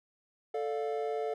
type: chord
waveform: triangle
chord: D minor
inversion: second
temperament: just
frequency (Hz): 440.5 / 587.3 / 704.8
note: A4 / D5 / F5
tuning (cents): +2 / 0 / +16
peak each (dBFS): -31 / -37 / -35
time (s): 0.54-1.34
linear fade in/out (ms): 5
effects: none